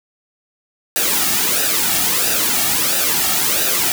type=noise with flanger; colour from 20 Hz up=white; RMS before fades=-17 dBFS; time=0.96-3.92 s; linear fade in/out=0 ms; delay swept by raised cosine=0.91 to 2.01 ms; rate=1.5 Hz; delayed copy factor=-0.65; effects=none